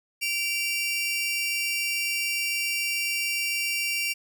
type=tone pair together; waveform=sawtooth; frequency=2327 / 2767 Hz; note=D7 / F7; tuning=-17 / -17 cents; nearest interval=minor third; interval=300 cents; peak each=-25 dBFS; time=0.21-4.14 s; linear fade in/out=20 ms; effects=none